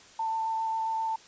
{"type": "tone with vibrato", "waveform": "sine", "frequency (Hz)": 892, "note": "A5", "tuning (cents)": 23, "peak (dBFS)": -27, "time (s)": [0.19, 1.16], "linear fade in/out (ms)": 5, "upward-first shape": "square", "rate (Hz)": 7.4, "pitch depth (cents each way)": 8, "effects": ["white hiss -53 dBFS RMS until 1.27 s", "resampled to 16000 Hz"]}